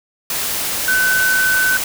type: tone in noise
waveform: sine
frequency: 1515 Hz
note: F#6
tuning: 40 cents sharp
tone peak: -13 dBFS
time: 0.88-1.77 s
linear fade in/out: 2 ms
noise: white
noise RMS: -21 dBFS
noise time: 0.3-1.84 s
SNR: +5 dB
effects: none